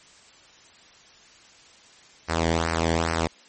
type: tone with flanger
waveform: sawtooth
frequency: 82.41 Hz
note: E2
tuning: in tune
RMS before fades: -24 dBFS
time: 2.28-3.28 s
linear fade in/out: 20 ms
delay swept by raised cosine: 0.28 to 0.79 ms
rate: 2.4 Hz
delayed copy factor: -0.75
effects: white hiss -52 dBFS RMS until 3.48 s + MP3 32 kbps